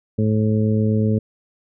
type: harmonic tone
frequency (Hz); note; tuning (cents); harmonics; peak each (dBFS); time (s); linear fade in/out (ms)
108.1; A2; -30; 1 / 2 / 3 / 4 / 5; -18 / -19 / -30 / -25 / -31; 0.18-1.19; 10
effects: none